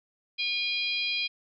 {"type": "harmonic tone", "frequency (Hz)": 811, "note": "G#5", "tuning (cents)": -41, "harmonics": [3, 4, 5, 6], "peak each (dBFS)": [-30, -32, -34, -36], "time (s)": [0.38, 1.28], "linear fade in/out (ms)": 20, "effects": []}